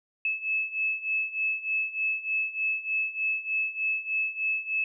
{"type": "beating tone pair", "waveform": "sine", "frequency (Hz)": [2600, 2603.3], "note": ["E7", "E7"], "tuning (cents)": [-24, -22], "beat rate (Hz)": 3.3, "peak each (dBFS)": [-31, -28], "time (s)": [0.25, 4.84], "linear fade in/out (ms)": 2, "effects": []}